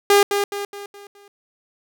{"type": "tone with echo", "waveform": "sawtooth", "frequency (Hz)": 404.3, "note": "G#4", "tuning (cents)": -46, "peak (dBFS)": -7, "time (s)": [0.1, 0.23], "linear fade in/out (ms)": 2, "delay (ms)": 210, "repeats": 5, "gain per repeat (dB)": -7, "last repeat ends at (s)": 1.28, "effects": []}